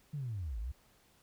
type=linear two-way sweep; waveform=sine; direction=down then up; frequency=153.8 to 50.3 to 70.6 Hz; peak=-35 dBFS; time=0.13-0.72 s; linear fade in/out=10 ms; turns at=0.59 s; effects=tanh soft clip ceiling -31 dBFS + pink hiss -67 dBFS RMS until 1.22 s